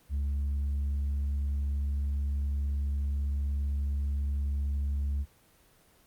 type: tone with tanh clipping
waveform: sine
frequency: 70.5 Hz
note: C#2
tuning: 30 cents sharp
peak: -28 dBFS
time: 0.09-5.26 s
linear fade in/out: 50 ms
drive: 2 dB
effects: pink hiss -62 dBFS RMS until 6.06 s + Opus 24 kbps